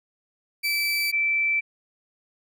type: tone pair in turn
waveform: 30% pulse / sine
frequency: 2318 / 2328 Hz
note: D7 / D7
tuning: -23 / -16 cents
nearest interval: unison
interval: 7 cents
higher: second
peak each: -20 dBFS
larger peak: neither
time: 0.63-1.12 / 1.12-1.61 s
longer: neither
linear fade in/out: 20 ms
effects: none